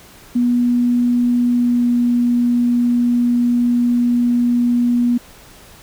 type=tone with pitch glide; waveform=sine; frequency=242.9 to 241.4 Hz; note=B3 to B3; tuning=-29 to -39 cents; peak=-12 dBFS; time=0.35-5.18 s; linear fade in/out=10 ms; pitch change=-10 cents; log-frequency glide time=1.53-1.89 s; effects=pink hiss -43 dBFS RMS until 5.82 s